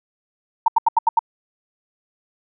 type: tone bursts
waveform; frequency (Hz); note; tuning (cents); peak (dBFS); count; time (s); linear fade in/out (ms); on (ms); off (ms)
sine; 913; A#5; -36; -10; 6; 0.66-1.192; 5; 22; 80
effects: none